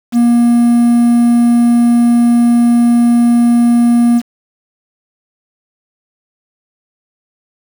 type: tone with quantisation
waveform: triangle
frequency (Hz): 237.5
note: A#3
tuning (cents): +33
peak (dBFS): -4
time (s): 0.12-4.22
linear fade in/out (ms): 50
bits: 5
effects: none